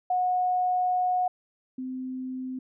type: tone pair in turn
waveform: sine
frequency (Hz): 729 / 257.7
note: F#5 / C4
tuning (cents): -26 / -26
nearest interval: octave + tritone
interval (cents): 1800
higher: first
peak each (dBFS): -22 / -31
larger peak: first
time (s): 0.1-1.28 / 1.78-2.59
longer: first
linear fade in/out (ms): 5
effects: none